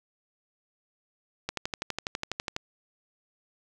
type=click train; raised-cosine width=0.2 ms; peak=-13 dBFS; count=14; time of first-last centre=1.49-2.564 s; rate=12.1 Hz; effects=none